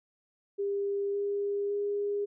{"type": "tone with pitch steps", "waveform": "sine", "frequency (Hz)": [400.7, 404.2, 407.7], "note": ["G4", "G#4", "G#4"], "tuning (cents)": [38, -47, -32], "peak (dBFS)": -28, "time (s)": [0.58, 2.26], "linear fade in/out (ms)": 20, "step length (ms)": 560, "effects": []}